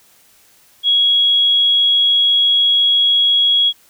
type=tone; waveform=sine; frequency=3322 Hz; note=G#7; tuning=in tune; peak=-10 dBFS; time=0.83-3.73 s; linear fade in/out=50 ms; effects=white hiss -51 dBFS RMS until 3.89 s